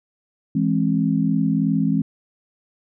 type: chord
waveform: sine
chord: E augmented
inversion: none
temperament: equal with one note detuned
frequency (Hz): 164.81 / 207.7 / 266.7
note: E3 / G#3 / B#3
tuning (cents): 0 / 0 / +33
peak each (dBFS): -21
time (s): 0.55-2.02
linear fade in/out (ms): 5
effects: none